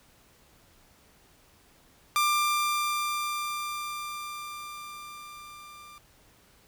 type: tone with level ramp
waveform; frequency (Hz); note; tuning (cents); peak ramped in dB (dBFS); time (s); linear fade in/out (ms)
sawtooth; 1189; D6; +21; -18 to -43; 2.16-5.98; 0
effects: pink hiss -60 dBFS RMS until 6.67 s